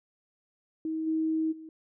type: tone with level steps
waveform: sine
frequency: 318.2 Hz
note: D#4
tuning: 39 cents sharp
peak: -29 / -25 / -42 dBFS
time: 0.85-1.69 s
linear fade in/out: 2 ms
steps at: 1.06 / 1.51 s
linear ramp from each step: 20 ms
effects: none